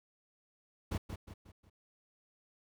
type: noise with echo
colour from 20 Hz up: brown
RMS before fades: -35 dBFS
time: 0.91-0.98 s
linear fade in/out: 10 ms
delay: 180 ms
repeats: 4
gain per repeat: -7 dB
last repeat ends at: 1.7 s
effects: none